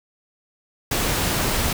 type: noise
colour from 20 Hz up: pink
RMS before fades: -22 dBFS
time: 0.91-1.73 s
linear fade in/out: 5 ms
effects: none